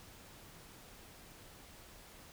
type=silence; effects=pink hiss -56 dBFS RMS until 2.32 s